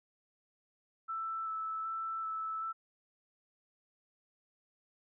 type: tone with vibrato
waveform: sine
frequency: 1318.5 Hz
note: E6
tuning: in tune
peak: -35 dBFS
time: 1.08-2.73 s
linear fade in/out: 20 ms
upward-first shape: square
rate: 1.3 Hz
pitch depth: 10 cents each way
effects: none